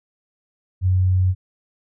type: tone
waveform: sine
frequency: 92.5 Hz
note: F#2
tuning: in tune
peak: -14 dBFS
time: 0.81-1.35 s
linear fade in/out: 50 ms
effects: none